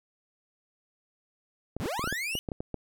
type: clicks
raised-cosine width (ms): 2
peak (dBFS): -20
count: 11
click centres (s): 1.766 / 1.858 / 1.994 / 2.041 / 2.075 / 2.126 / 2.353 / 2.488 / 2.518 / 2.605 / 2.743
type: linear sweep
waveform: 40% pulse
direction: up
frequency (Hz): 60 to 3010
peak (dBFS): -30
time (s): 1.8-2.39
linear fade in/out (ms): 0
effects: none